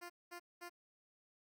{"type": "tone bursts", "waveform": "10% pulse", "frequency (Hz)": 349.2, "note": "F4", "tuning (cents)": 0, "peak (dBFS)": -39, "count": 3, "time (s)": [0.01, 0.697], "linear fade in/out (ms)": 20, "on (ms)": 89, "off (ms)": 210, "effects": []}